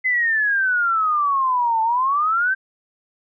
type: exponential two-way sweep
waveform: sine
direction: down then up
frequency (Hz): 2052 to 880 to 1581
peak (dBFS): -16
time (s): 0.04-2.55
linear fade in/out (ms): 20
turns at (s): 1.82
effects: none